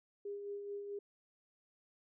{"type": "tone with tremolo", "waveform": "sine", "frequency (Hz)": 405.3, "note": "G#4", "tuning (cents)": -42, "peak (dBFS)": -39, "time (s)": [0.25, 0.99], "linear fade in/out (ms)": 5, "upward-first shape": "sine", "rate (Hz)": 4.6, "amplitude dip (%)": 40, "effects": []}